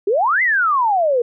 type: exponential two-way sweep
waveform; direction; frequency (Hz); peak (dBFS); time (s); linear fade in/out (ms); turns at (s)
sine; up then down; 374 to 2093 to 461.2; -13; 0.07-1.22; 5; 0.42
effects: none